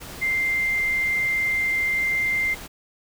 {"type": "tone in noise", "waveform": "sine", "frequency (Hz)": 2093, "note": "C7", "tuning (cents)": 0, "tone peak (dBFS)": -20, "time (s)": [0.21, 2.55], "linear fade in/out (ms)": 20, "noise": "pink", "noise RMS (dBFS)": -38, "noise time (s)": [0, 2.68], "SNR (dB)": 15, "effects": []}